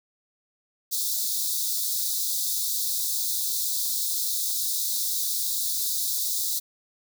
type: high-pass noise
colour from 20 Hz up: white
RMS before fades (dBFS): -27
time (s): 0.91-6.6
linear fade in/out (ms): 20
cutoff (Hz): 3600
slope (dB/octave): 96
effects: none